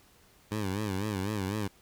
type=tone with vibrato; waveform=15% pulse; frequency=100.8 Hz; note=G2; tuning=49 cents sharp; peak=-24 dBFS; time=0.51-1.68 s; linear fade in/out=10 ms; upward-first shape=sine; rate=4 Hz; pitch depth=130 cents each way; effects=pink hiss -61 dBFS RMS until 1.81 s